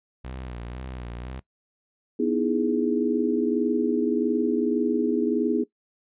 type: tone with vibrato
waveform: sawtooth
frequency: 61.74 Hz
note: B1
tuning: in tune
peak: -30 dBFS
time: 0.24-1.4 s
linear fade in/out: 10 ms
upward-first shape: sine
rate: 2 Hz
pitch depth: 89 cents each way
type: chord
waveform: sine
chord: E major seventh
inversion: second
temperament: equal with one note detuned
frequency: 246.9 / 307.9 / 329.6 / 415.3 Hz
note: B3 / D#4 / E4 / G#4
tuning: 0 / -18 / 0 / 0 cents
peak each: -25 / -27 / -27 / -26 dBFS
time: 2.19-5.64 s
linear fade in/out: 10 ms
effects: noise-tail reverb RT60 0.1 s tail -19 dB re dry + resampled to 8000 Hz